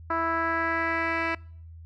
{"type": "tone with low-pass filter sweep", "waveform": "10% pulse", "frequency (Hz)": 329.6, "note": "E4", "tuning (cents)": 0, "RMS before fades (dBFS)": -27, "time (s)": [0.1, 1.35], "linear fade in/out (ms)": 5, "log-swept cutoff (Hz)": [1300, 2600], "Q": 2.5, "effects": ["noise-tail reverb RT60 0.6 s tail -26 dB re dry", "added 82 Hz sine -42 dBFS peak until 1.85 s"]}